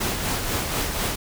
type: noise with tremolo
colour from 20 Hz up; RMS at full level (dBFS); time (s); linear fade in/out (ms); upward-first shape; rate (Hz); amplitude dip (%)
pink; -24; 0-1.16; 10; sine; 4.1; 40
effects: none

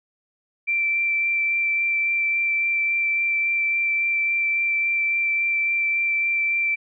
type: tone with vibrato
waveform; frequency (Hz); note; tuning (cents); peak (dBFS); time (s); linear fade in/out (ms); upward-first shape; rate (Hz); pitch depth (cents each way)
sine; 2345; D7; -3; -19; 0.67-6.76; 20; sine; 3.6; 9
effects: none

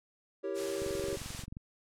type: chord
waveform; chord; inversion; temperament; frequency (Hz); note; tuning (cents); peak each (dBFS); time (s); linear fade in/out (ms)
triangle; E diminished seventh; none; equal; 329.6 / 392 / 466.2 / 554.4; E4 / G4 / Bb4 / Db5; 0 / 0 / 0 / 0; -40 / -34 / -40 / -37; 0.43-1.17; 20
type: noise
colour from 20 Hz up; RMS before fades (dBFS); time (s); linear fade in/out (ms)
white; -42; 0.54-1.46; 50
type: click train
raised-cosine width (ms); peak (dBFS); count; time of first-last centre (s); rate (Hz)
5; -31; 18; 0.82-1.569; 22.7
effects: low-pass 9000 Hz 12 dB/octave

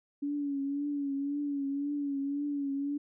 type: tone with vibrato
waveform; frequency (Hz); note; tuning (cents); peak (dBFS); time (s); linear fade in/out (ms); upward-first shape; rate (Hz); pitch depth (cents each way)
sine; 283.2; C#4; +37; -30; 0.22-2.98; 10; triangle; 1.9; 54
effects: none

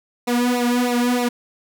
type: tone with flanger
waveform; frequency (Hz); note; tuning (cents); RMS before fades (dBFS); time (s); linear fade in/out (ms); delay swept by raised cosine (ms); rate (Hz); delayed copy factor
sawtooth; 244; B3; -21; -19; 0.27-1.29; 10; 0.61 to 2.71; 3.2; -1
effects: none

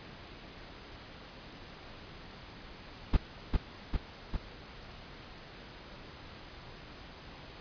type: noise with echo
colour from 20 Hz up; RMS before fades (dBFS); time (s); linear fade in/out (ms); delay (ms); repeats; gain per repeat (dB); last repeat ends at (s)
brown; -22; 3.13-3.17; 10; 400; 3; -3; 4.37
effects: pink hiss -49 dBFS RMS until 7.6 s + resampled to 11025 Hz

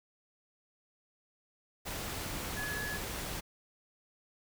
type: tone in noise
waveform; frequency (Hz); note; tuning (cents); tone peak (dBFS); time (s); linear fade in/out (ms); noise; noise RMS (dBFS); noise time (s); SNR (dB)
sine; 1695; G#6; +35; -37; 2.56-2.98; 20; pink; -39; 1.85-3.41; -1
effects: none

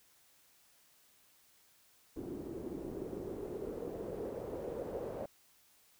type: noise with low-pass filter sweep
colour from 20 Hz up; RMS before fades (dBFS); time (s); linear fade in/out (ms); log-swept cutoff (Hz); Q
white; -42; 2.16-5.26; 5; 330 to 530; 3.9
effects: white hiss -67 dBFS RMS until 5.99 s

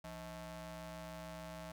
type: ring-modulated tone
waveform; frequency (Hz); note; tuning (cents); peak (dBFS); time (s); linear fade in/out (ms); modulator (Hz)
sawtooth; 233.1; A#3; 0; -39; 0.04-1.72; 5; 403
effects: none

